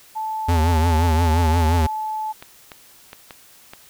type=tone with pitch glide; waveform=sine; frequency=874 to 866.5 Hz; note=A5 to A5; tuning=-12 to -27 cents; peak=-23 dBFS; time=0.15-2.33 s; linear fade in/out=20 ms; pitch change=-15 cents; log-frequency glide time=0.4-1.62 s
type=tone with vibrato; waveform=square; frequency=82.41 Hz; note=E2; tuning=in tune; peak=-16 dBFS; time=0.48-1.87 s; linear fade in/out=10 ms; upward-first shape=triangle; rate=5.7 Hz; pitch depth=120 cents each way
type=clicks; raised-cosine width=0.3 ms; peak=-20 dBFS; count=5; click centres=2.425 / 2.718 / 3.131 / 3.308 / 3.735 s
effects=white hiss -49 dBFS RMS until 3.89 s